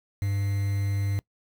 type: tone with quantisation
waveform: triangle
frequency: 99.8 Hz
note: G2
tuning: 32 cents sharp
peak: -22 dBFS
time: 0.22-1.19 s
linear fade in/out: 0 ms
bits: 7
effects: noise-tail reverb RT60 0.1 s tail -23 dB re dry